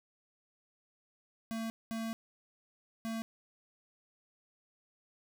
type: tone bursts at uneven times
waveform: square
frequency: 225.5 Hz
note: A3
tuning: 43 cents sharp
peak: -36 dBFS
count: 3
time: 1.51-1.7 / 1.91-2.13 / 3.05-3.22 s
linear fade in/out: 0 ms
effects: none